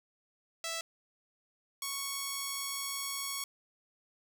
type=tone pair in turn; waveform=5% pulse; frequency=659.3 / 1108.8 Hz; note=E5 / C#6; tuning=0 / 0 cents; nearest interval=major sixth; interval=900 cents; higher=second; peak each=-24 / -23 dBFS; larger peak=second; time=0.64-0.81 / 1.82-3.44 s; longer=second; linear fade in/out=2 ms; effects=none